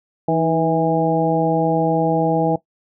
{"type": "harmonic tone with a mistuned harmonic", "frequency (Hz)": 163.4, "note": "E3", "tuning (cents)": -15, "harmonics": [1, 2, 3, 4, 5], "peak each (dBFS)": [-21, -21, -21, -21, -21], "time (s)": [0.28, 2.56], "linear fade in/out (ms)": 5, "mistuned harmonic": 2, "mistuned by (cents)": -47, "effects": ["noise-tail reverb RT60 0.1 s tail -17 dB re dry"]}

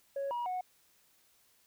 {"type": "tone with pitch steps", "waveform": "sine", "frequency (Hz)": [554, 959, 734], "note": ["C#5", "A#5", "F#5"], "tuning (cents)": [-1, 49, -14], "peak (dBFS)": -31, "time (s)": [0.16, 0.61], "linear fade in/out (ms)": 5, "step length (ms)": 150, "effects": ["tanh soft clip ceiling -31 dBFS", "white hiss -68 dBFS RMS until 1.66 s"]}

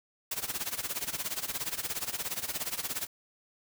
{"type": "noise with tremolo", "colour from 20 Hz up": "white", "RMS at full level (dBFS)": -32, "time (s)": [0.31, 3.07], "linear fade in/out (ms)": 5, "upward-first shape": "sine", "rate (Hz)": 17, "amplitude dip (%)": 85, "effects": []}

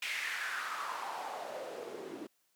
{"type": "noise with band-pass filter sweep", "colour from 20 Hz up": "white", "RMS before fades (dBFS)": -40, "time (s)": [0.02, 2.27], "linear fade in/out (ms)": 5, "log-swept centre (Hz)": [2400, 310], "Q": 3.6, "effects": ["white hiss -75 dBFS RMS until 2.55 s", "high-pass 150 Hz 12 dB/octave"]}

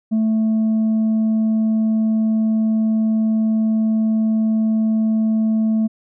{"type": "tone with tanh clipping", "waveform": "sine", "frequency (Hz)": 220, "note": "A3", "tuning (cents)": 0, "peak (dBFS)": -15, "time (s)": [0.11, 5.88], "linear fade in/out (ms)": 20, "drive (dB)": 2, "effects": []}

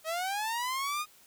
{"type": "linear sweep", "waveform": "sawtooth", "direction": "up", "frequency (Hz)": [622.3, 1244.5], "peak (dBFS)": -27, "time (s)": [0.04, 1.06], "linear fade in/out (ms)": 50, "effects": ["white hiss -59 dBFS RMS until 1.26 s"]}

